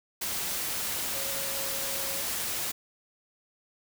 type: tone in noise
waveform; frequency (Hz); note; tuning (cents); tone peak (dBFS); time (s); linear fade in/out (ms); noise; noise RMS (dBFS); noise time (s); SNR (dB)
sine; 547; C#5; -23; -41; 1.14-2.22; 10; white; -32; 0.21-2.72; -12
effects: none